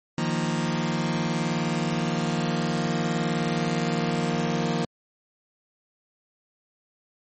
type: chord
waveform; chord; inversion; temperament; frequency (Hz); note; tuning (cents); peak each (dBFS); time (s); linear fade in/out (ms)
sawtooth; Eb suspended second; none; just; 155.56 / 175.01 / 233.3; Eb3 / F3 / Bb3; 0 / +4 / +2; -24; 0.18-4.85; 2
effects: MP3 32 kbps